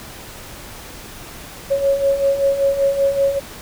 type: beating tone pair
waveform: sine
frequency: 549 / 554.2 Hz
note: C#5 / C#5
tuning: -17 / -1 cents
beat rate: 5.2 Hz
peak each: -21 / -15 dBFS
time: 1.7-3.4 s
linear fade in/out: 20 ms
effects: pink hiss -36 dBFS RMS until 3.61 s